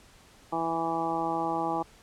harmonic tone with a mistuned harmonic, 164.81 Hz, E3, in tune, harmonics 1 / 2 / 3 / 4 / 5 / 6 / 7, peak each -41 / -33 / -38 / -36 / -30 / -37 / -36 dBFS, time 0.52-1.83 s, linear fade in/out 10 ms, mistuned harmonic 1, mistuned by +28 cents, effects pink hiss -56 dBFS RMS until 2.02 s + low-pass 10000 Hz 12 dB/octave

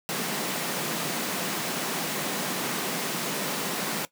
pink high-pass noise, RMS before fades -30 dBFS, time 0.09-4.05 s, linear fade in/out 0 ms, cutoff 150 Hz, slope 48 dB/octave, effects noise-tail reverb RT60 0.1 s tail -17 dB re dry

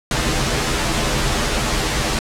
pink noise with comb filter, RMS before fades -19 dBFS, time 0.11-2.19 s, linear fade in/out 2 ms, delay 11 ms, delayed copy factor -1, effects low-pass 8000 Hz 12 dB/octave

